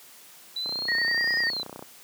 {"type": "exponential two-way sweep", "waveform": "sine", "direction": "up then down", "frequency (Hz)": [3951, 4978, 3951], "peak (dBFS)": -28, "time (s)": [0.56, 1.63], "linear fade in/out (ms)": 5, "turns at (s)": 1.37}
{"type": "click train", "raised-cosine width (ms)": 1, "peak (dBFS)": -24, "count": 37, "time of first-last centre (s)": [0.66, 1.825], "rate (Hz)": 30.9}
{"type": "tone with vibrato", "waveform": "sine", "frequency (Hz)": 1864.7, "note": "A#6", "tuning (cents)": 0, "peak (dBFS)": -23, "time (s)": [0.88, 1.5], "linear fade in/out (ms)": 5, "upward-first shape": "sine", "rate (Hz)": 10, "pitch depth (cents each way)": 34}
{"effects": ["white hiss -50 dBFS RMS until 2.03 s", "high-pass 150 Hz 12 dB/octave"]}